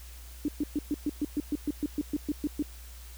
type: tone bursts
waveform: sine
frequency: 295.1 Hz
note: D4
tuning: 8 cents sharp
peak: -25 dBFS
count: 15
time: 0.45-2.625 s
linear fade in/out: 2 ms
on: 33 ms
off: 120 ms
effects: added 60 Hz sine -44 dBFS peak until 3.17 s + white hiss -52 dBFS RMS until 3.17 s